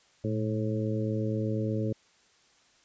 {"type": "harmonic tone with a mistuned harmonic", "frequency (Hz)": 108.2, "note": "A2", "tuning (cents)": -29, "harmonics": [1, 2, 3, 4, 5], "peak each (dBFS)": [-30, -33, -35, -36, -37], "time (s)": [0.24, 1.93], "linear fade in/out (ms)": 5, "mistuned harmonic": 1, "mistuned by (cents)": 74, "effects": ["white hiss -63 dBFS RMS until 2.84 s", "resampled to 16000 Hz"]}